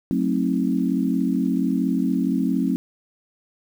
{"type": "chord", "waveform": "sine", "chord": "F# diminished seventh", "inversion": "none", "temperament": "just", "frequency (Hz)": [185, 222, 266.4, 319.7], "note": ["F#3", "A3", "C4", "Eb4"], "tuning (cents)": [0, 16, 31, 47], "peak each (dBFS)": [-24, -25, -22, -28], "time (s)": [0.11, 2.76], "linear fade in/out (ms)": 0, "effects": ["8-bit"]}